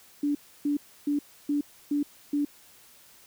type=tone bursts; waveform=sine; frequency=290 Hz; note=D4; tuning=22 cents flat; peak=-23 dBFS; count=6; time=0.23-2.45 s; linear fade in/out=5 ms; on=120 ms; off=300 ms; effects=white hiss -55 dBFS RMS until 3.26 s